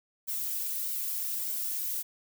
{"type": "noise with flanger", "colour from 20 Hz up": "violet", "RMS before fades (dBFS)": -33, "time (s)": [0.27, 2.03], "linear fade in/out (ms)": 20, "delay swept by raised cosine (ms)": [1.3, 2.7], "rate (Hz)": 1.6, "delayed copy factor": 0.65, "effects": []}